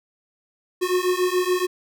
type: beating tone pair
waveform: square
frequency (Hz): 360 / 367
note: F#4 / F#4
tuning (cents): -47 / -14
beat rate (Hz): 7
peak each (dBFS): -23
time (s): 0.81-1.67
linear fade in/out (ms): 20
effects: none